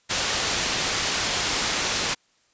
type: low-pass noise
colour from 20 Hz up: white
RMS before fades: -25 dBFS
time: 0.09-2.15 s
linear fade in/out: 20 ms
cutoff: 6500 Hz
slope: 12 dB/octave
effects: white hiss -64 dBFS RMS until 2.53 s + resampled to 16000 Hz